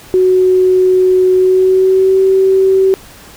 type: tone with pitch glide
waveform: sine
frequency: 370.4 to 382.6 Hz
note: F#4 to G4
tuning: +2 to -42 cents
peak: -6 dBFS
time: 0.14-2.94 s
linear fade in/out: 0 ms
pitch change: +56 cents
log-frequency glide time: 1.34-2.22 s
effects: pink hiss -37 dBFS RMS until 3.36 s